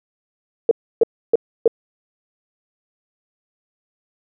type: tone bursts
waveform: sine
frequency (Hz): 459.2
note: A#4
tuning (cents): -26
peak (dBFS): -8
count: 4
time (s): 0.69-1.678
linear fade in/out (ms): 2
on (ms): 22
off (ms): 300
effects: none